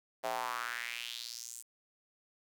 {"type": "tone with high-pass filter sweep", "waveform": "square", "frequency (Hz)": 59.2, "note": "A#1", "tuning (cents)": 27, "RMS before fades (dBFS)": -40, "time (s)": [0.23, 1.63], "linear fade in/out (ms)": 20, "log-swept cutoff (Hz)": [630, 8700], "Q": 3.5, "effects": ["10-bit"]}